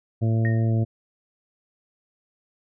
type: harmonic tone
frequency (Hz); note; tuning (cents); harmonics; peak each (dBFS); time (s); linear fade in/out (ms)
112.7; A2; +42; 1 / 2 / 3 / 4 / 5 / 6; -19 / -28 / -32 / -38 / -38 / -38; 0.21-0.85; 20
type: tone with exponential decay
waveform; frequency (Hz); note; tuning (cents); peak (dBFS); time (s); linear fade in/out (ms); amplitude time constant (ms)
sine; 1851; A#6; -13; -26; 0.45-0.71; 1; 55
effects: none